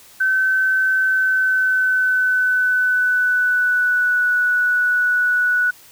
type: tone with pitch glide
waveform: sine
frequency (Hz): 1532 to 1475.5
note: G6 to F#6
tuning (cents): -40 to -5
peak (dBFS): -14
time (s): 0.2-5.71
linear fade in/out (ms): 10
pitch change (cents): -65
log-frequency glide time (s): 0.99-4.29
effects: white hiss -46 dBFS RMS until 5.91 s